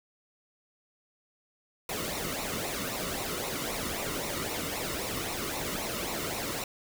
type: noise with flanger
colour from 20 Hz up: pink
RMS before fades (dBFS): -34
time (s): 1.89-6.64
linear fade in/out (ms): 2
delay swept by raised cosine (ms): 0.61 to 1.26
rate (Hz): 3.8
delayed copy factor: -0.65
effects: none